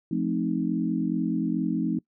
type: chord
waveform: sine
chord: F dominant seventh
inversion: none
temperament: equal with one note detuned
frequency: 174.61 / 217.1 / 261.6 / 311.1 Hz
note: F3 / A3 / C4 / Eb4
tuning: 0 / -23 / 0 / 0 cents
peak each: -29 dBFS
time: 0.11-1.99 s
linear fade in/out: 5 ms
effects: noise-tail reverb RT60 0.1 s tail -23 dB re dry